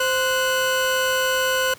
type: tone pair together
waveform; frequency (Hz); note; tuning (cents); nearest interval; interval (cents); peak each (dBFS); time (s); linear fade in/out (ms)
30% pulse; 519.3 / 1480; C5 / F#6; -13 / 0; octave + tritone; 1813; -19; 0-1.74; 5
effects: pink hiss -46 dBFS RMS until 1.78 s